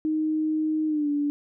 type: tone with pitch glide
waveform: sine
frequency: 311.1 to 290.3 Hz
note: D#4 to D4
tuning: 0 to -20 cents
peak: -22 dBFS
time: 0.05-1.3 s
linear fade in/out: 0 ms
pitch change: -120 cents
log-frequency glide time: 0.87-1.09 s
effects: none